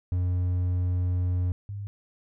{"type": "tone pair in turn", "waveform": ["triangle", "sine"], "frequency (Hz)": [90, 101.02], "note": ["F#2", "G#2"], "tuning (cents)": [-47, -47], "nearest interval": "major second", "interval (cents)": 200, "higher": "second", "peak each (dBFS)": [-21, -32], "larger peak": "first", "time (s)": [[0.12, 1.52], [1.69, 1.87]], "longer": "first", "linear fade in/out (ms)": 0, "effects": []}